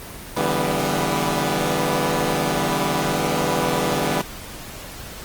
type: chord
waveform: 10% pulse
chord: E minor seventh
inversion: third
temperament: equal with one note detuned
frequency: 144.06 / 164.81 / 196 / 246.9 Hz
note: D3 / E3 / G3 / B3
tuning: -33 / 0 / 0 / 0 cents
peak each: -17 dBFS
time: 0.36-4.22 s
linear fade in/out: 10 ms
effects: pink hiss -36 dBFS RMS until 5.24 s + Opus 24 kbps